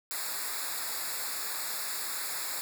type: noise with comb filter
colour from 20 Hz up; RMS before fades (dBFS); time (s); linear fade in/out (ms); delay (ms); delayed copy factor
white; -35; 0.11-2.61; 0; 0.33; -1
effects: none